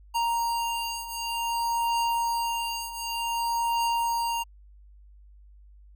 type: beating tone pair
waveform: square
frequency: 932 / 932.54 Hz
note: A#5 / A#5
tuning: -1 / 0 cents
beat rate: 0.54 Hz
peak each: -32 / -28 dBFS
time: 0.14-4.44 s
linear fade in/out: 20 ms
effects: added 50 Hz sine -49 dBFS peak until 5.95 s